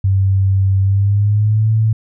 sine tone with pitch glide, 96.6 to 110.33 Hz, G2 to A2, -25 to +5 cents, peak -10 dBFS, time 0.04-1.93 s, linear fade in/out 5 ms, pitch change +230 cents, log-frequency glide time 0.81-1.71 s, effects none

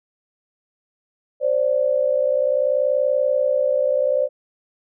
sine tone pair together, 523.4 / 584 Hz, C5 / D5, 0 / -10 cents, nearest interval major second, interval 190 cents, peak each -19 dBFS, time 1.4-4.29 s, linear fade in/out 50 ms, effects none

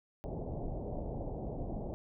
pink low-pass noise, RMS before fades -39 dBFS, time 0.24-1.94 s, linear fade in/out 0 ms, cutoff 780 Hz, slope 48 dB/octave, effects none

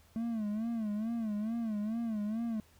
triangle tone with vibrato, 220 Hz, A3, in tune, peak -30 dBFS, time 0.16-2.6 s, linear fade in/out 0 ms, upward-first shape sine, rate 2.3 Hz, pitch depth 110 cents each way, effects added 81 Hz sine -64 dBFS peak until 2.79 s + pink hiss -65 dBFS RMS until 2.79 s

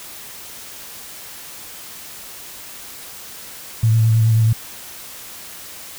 sine tone with vibrato, 112 Hz, A2, 31 cents sharp, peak -11 dBFS, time 3.83-4.53 s, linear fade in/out 5 ms, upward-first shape sine, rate 9.3 Hz, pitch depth 27 cents each way, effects white hiss -36 dBFS RMS until 5.98 s

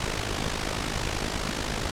pink noise with amplitude modulation, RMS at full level -26 dBFS, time 0-1.91 s, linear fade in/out 5 ms, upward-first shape sine, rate 52.4 Hz, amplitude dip 70%, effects low-pass 7000 Hz 12 dB/octave

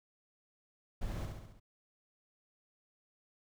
brown noise with echo, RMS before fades -38 dBFS, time 1.01-1.26 s, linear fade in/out 10 ms, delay 68 ms, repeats 5, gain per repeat -4 dB, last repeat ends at 1.6 s, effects none

